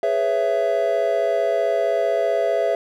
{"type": "chord", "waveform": "triangle", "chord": "C# minor seventh", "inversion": "second", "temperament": "just", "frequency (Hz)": [415.8, 498.9, 554.4, 665.2], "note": ["G#4", "B4", "C#5", "E5"], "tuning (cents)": [2, 17, 0, 16], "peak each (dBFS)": [-23, -24, -23, -18], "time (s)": [0.03, 2.75], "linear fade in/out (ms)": 2, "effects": []}